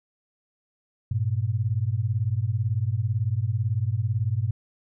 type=beating tone pair; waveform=sine; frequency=100.6 / 118.6 Hz; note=G2 / A#2; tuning=+45 / +30 cents; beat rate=18 Hz; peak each=-25 dBFS; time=1.11-4.51 s; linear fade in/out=5 ms; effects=none